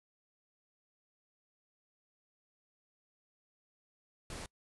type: noise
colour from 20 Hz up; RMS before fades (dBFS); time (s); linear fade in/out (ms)
pink; -44; 4.3-4.46; 2
effects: noise-tail reverb RT60 0.1 s tail -25 dB re dry + resampled to 24000 Hz